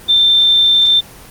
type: tone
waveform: sine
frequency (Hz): 3571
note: A7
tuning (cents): +25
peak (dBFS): -7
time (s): 0.08-1.01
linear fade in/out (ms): 20
effects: pink hiss -37 dBFS RMS until 1.3 s + Opus 24 kbps